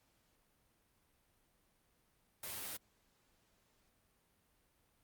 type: noise with comb filter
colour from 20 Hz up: white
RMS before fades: -44 dBFS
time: 2.43-2.77 s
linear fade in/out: 5 ms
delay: 10 ms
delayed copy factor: +0.7
effects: pink hiss -75 dBFS RMS until 5.03 s + Opus 48 kbps